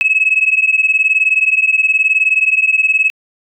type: beating tone pair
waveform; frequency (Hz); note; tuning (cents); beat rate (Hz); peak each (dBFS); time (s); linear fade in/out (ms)
sine; 2566 / 2585; E7 / E7; -47 / -34; 19; -12; 0.01-3.1; 0
effects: tanh soft clip ceiling -2 dBFS